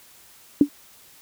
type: tone with exponential decay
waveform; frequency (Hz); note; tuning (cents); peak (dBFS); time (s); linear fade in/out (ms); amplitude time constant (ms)
sine; 288.1; D4; -33; -6; 0.61-0.69; 2; 16
effects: white hiss -51 dBFS RMS until 1.21 s